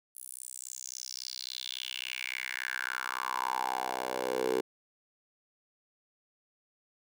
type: tone with high-pass filter sweep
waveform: 10% pulse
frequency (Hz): 63.6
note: C2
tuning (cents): -48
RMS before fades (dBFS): -36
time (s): 0.15-4.61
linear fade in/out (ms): 10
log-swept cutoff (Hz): 11000 to 410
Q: 4.9
effects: none